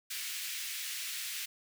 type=high-pass noise; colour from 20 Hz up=pink; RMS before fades=-39 dBFS; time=0.1-1.46 s; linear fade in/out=10 ms; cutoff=2000 Hz; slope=24 dB/octave; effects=none